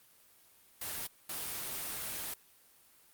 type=noise bursts at uneven times; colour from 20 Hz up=white; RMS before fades=-39 dBFS; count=2; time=0.81-1.07 / 1.29-2.34 s; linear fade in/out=5 ms; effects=white hiss -63 dBFS RMS until 3.13 s + Opus 32 kbps